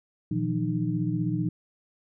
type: tone cluster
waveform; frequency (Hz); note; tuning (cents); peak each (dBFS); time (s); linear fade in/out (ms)
sine; 120.1 / 160.8 / 176.3 / 306.3; B2 / E3 / F3 / D#4; -48 / -43 / +17 / -27; -30; 0.31-1.49; 5
effects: none